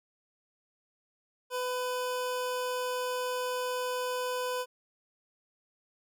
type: tone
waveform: 25% pulse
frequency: 501 Hz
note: B4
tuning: 25 cents sharp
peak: -27 dBFS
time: 1.5-4.66 s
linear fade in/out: 50 ms
effects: none